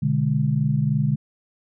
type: chord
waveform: sine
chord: G# diminished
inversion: first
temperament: equal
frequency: 123.47 / 146.83 / 207.7 Hz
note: B2 / D3 / G#3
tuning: 0 / 0 / 0 cents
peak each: -24 / -20 / -25 dBFS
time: 0.02-1.16 s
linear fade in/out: 10 ms
effects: none